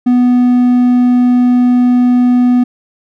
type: tone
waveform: triangle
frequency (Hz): 246.9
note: B3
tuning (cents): 0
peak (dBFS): -4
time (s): 0.06-2.64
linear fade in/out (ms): 10
effects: none